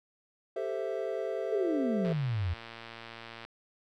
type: chord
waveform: triangle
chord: A minor seventh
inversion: third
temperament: equal with one note detuned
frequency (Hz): 392 / 442.5 / 523.3 / 659.3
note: G4 / A4 / C5 / E5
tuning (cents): 0 / +10 / 0 / 0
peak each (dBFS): -35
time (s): 0.56-2.13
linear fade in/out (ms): 5
type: exponential sweep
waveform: sine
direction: down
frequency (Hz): 440 to 81.2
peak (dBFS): -28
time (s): 1.52-2.54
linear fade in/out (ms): 10
type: click train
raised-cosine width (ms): 0.3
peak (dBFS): -28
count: 162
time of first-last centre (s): 2.05-3.45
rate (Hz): 115
effects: none